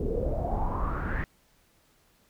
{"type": "noise with low-pass filter sweep", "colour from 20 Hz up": "brown", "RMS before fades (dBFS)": -29, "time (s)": [0, 1.24], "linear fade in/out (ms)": 0, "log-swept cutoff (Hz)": [390, 1900], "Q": 7.2, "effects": ["pink hiss -65 dBFS RMS until 2.29 s"]}